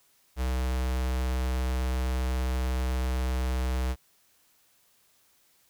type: tone with notch filter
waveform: square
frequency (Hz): 63.7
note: C2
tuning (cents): -46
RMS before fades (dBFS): -28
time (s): 0.36-3.96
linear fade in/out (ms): 50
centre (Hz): 240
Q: 1.6
effects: white hiss -65 dBFS RMS until 5.69 s